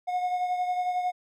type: beating tone pair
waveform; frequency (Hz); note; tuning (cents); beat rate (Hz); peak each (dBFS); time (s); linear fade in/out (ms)
triangle; 723 / 734; F#5 / F#5; -40 / -14; 11; -24 / -33; 0.07-1.12; 20
effects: none